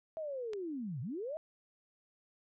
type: linear two-way sweep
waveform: sine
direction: down then up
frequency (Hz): 653 to 112 to 653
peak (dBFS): -37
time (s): 0.17-1.37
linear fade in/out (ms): 0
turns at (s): 1.01
type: click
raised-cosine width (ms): 0.2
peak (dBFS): -30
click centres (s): 0.534
effects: none